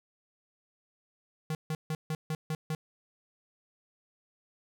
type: tone bursts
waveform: square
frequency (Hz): 156.3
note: D#3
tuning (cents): +8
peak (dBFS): -31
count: 7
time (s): 1.5-2.75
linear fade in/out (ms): 2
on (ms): 50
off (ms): 150
effects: none